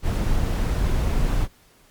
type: noise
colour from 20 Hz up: brown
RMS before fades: -21 dBFS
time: 0.02-1.48 s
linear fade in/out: 50 ms
effects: pink hiss -56 dBFS RMS until 1.9 s + Opus 48 kbps